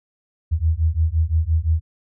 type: beating tone pair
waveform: sine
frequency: 77.78 / 83.58 Hz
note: D#2 / E2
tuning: 0 / +24 cents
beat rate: 5.8 Hz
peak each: -19 dBFS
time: 0.51-1.81 s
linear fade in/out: 20 ms
effects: none